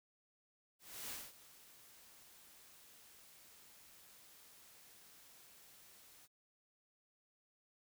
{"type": "noise with ADSR envelope", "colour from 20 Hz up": "white", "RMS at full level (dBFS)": -45, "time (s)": [0.79, 6.28], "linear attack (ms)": 310, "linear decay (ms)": 220, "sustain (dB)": -17, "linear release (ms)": 37, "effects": []}